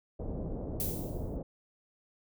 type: low-pass noise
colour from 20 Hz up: pink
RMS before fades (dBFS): -37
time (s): 0.19-1.43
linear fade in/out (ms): 10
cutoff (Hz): 590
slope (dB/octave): 24
type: noise with exponential decay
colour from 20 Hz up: violet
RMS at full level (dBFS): -32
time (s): 0.8-1.36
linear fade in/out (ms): 1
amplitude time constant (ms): 120
effects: none